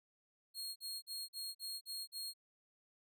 sawtooth tone bursts, 4265 Hz, C8, 32 cents sharp, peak -39 dBFS, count 7, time 0.54-2.338 s, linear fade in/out 50 ms, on 220 ms, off 43 ms, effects none

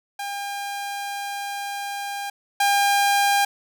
sawtooth tone pair in turn, 804 / 804 Hz, G5 / G5, +44 / +44 cents, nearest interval unison, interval 0 cents, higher neither, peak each -24 / -13 dBFS, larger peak second, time 0.19-2.3 / 2.6-3.45 s, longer first, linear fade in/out 5 ms, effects none

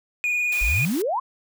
triangle tone with vibrato, 2449 Hz, D#7, 28 cents flat, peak -19 dBFS, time 0.24-0.85 s, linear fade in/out 0 ms, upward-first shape triangle, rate 19 Hz, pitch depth 32 cents each way
white high-pass noise, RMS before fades -35 dBFS, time 0.52-1.02 s, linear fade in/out 2 ms, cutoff 510 Hz, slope 12 dB/octave
sine exponential sweep, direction up, 42 to 1108.7 Hz, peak -21 dBFS, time 0.61-1.2 s, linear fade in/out 10 ms
effects none

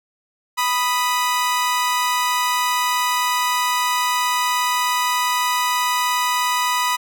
sawtooth tone pair together, 987.8 / 1244.6 Hz, B5 / D#6, 0 / 0 cents, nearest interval major third, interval 400 cents, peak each -15 / -20 dBFS, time 0.57-6.97 s, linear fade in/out 20 ms, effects none

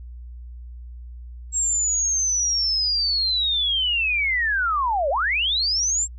sine linear two-way sweep, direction down then up, 7610 to 523.3 to 7610 Hz, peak -19 dBFS, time 1.52-6.08 s, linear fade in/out 50 ms, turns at 5.1 s, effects added 60 Hz sine -35 dBFS peak until 6.18 s

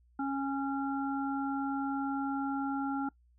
harmonic tone, 274.9 Hz, C#4, 14 cents flat, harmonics 1 / 3 / 5, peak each -32 / -37 / -39 dBFS, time 0.19-3.09 s, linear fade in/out 5 ms, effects noise-tail reverb RT60 0.1 s tail -22 dB re dry + added 60 Hz sine -62 dBFS peak until 3.38 s

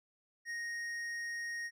sine tone with hard clipping, 1867 Hz, A#6, 2 cents sharp, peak -39 dBFS, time 0.45-1.71 s, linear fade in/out 50 ms, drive 8 dB, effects none

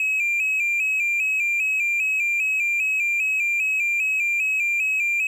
triangle tone with vibrato, 2469 Hz, D#7, 14 cents flat, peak -17 dBFS, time 0-5.27 s, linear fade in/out 2 ms, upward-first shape square, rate 2.5 Hz, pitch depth 62 cents each way, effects tanh soft clip ceiling -14 dBFS

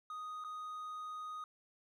triangle tone with dropouts, 1244.5 Hz, D#6, in tune, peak -40 dBFS, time 0.1-1.44 s, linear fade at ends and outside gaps 2 ms, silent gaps 0.44-0.446 s, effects none

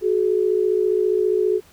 sine tone pair together, 370 / 424.9 Hz, F#4 / G#4, 0 / +40 cents, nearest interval major second, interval 240 cents, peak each -19 dBFS, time 0.01-1.61 s, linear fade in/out 50 ms, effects pink hiss -52 dBFS RMS until 1.72 s

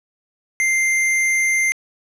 square tone, 2093 Hz, C7, in tune, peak -16 dBFS, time 0.6-1.72 s, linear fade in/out 0 ms, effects low-pass 11000 Hz 12 dB/octave

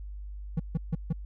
triangle tone bursts, 160.2 Hz, E3, 49 cents flat, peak -22 dBFS, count 4, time 0.57-1.128 s, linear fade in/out 5 ms, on 27 ms, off 150 ms, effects added 50 Hz sine -37 dBFS peak until 1.25 s

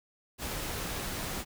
pink noise, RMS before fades -36 dBFS, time 0.38-1.45 s, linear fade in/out 50 ms, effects none

